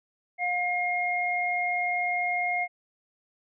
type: tone pair together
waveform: sine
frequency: 712.4 / 2137 Hz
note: F5 / C7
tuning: +34 / +36 cents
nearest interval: octave + perfect fifth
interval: 1902 cents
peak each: -28 / -27 dBFS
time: 0.38-2.68 s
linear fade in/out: 50 ms
effects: none